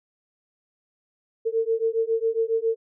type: beating tone pair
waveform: sine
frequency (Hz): 448.4 / 455.7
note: A4 / A#4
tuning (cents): +33 / -39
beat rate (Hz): 7.3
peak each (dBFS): -24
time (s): 1.45-2.76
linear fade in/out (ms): 20
effects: none